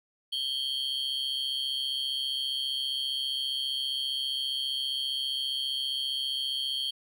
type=tone cluster; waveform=triangle; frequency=3136 / 3271 / 4399 Hz; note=G7 / G#7 / C#8; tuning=0 / -27 / -14 cents; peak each=-30 / -32 / -37 dBFS; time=0.32-6.91 s; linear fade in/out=10 ms; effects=none